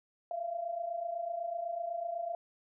sine tone pair together, 659.3 / 687.3 Hz, E5 / F5, 0 / -28 cents, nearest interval minor second, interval 72 cents, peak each -40 / -35 dBFS, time 0.31-2.35 s, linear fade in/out 2 ms, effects none

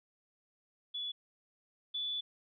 sine tone pair in turn, 3420 / 3462 Hz, A7 / A7, -50 / -29 cents, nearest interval unison, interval 21 cents, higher second, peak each -36 / -34 dBFS, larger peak second, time 0.94-1.12 / 1.94-2.21 s, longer second, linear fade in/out 10 ms, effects none

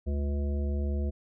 harmonic tone with a mistuned harmonic, 71 Hz, C#2, 42 cents sharp, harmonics 1 / 3 / 5 / 7 / 9, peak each -27 / -37 / -41 / -44 / -46 dBFS, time 0.06-1.11 s, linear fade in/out 20 ms, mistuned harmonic 1, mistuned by +37 cents, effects none

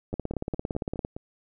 two click trains, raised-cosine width 2 ms, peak -22 / -16 dBFS, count 6 / 17, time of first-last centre 0.13-1.165 / 0.14-1.049 s, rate 4.83 / 17.6 Hz, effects none

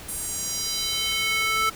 square tone with high-pass filter sweep, 440 Hz, A4, in tune, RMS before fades -26 dBFS, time 0.08-1.7 s, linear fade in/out 10 ms, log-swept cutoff 10000 to 1400 Hz, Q 2.3, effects pink hiss -41 dBFS RMS until 1.75 s

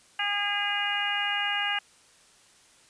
harmonic tone, 407.9 Hz, G#4, 31 cents flat, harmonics 2 / 3 / 4 / 5 / 6 / 7, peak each -33 / -37 / -31 / -34 / -35 / -30 dBFS, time 0.19-1.79 s, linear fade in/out 5 ms, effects white hiss -58 dBFS RMS until 2.89 s + resampled to 22050 Hz

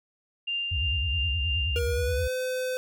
sine tone with tremolo, 2794 Hz, F7, in tune, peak -26 dBFS, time 0.47-1.79 s, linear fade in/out 10 ms, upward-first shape triangle, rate 3 Hz, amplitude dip 35%
sine tone with vibrato, 76.1 Hz, D#2, 38 cents flat, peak -26 dBFS, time 0.71-2.28 s, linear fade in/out 10 ms, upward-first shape sine, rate 9.5 Hz, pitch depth 290 cents each way
square tone with pitch glide, 476 to 510.2 Hz, A#4 to C5, +36 to -44 cents, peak -28 dBFS, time 1.76-2.77 s, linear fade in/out 0 ms, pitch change +120 cents, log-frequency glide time 1.88-2.31 s
effects none

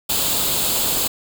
white noise with comb filter, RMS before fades -20 dBFS, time 0.09-1.08 s, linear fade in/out 10 ms, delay 0.26 ms, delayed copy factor +0.6, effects none

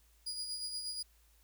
35% pulse tone with tremolo, 4893 Hz, D#8, 30 cents flat, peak -35 dBFS, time 0.26-1.03 s, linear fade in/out 10 ms, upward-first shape sine, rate 8.4 Hz, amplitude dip 45%, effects added 55 Hz sine -65 dBFS peak until 1.43 s + white hiss -70 dBFS RMS until 1.43 s

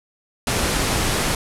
pink low-pass noise, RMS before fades -21 dBFS, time 0.47-1.35 s, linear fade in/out 2 ms, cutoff 12000 Hz, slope 48 dB/octave, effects none

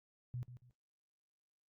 sine tone with echo, 123.47 Hz, B2, in tune, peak -39 dBFS, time 0.34-0.43 s, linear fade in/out 0 ms, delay 140 ms, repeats 2, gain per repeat -11 dB, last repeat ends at 0.71 s, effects noise-tail reverb RT60 0.1 s tail -19 dB re dry + Opus 48 kbps

